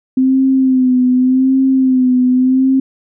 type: tone with vibrato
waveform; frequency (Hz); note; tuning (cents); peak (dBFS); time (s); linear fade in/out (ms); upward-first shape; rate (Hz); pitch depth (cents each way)
sine; 258.5; C4; -21; -8; 0.17-2.8; 5; sine; 0.86; 48
effects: none